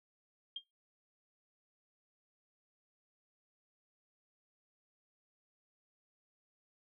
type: tone with exponential decay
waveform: sine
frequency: 3208 Hz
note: G7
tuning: 39 cents sharp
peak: -35 dBFS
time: 0.56-0.64 s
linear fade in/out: 5 ms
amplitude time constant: 16 ms
effects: noise-tail reverb RT60 0.2 s tail -23 dB re dry